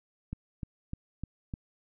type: click train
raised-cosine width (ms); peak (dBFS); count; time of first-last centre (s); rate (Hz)
5; -23; 5; 0.33-1.538; 3.31
effects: none